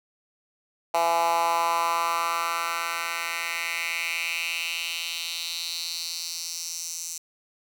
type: tone with high-pass filter sweep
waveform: 10% pulse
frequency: 168.2 Hz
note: E3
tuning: 35 cents sharp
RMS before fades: -28 dBFS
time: 0.94-7.18 s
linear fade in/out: 5 ms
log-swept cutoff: 750 to 6600 Hz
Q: 3.2
effects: none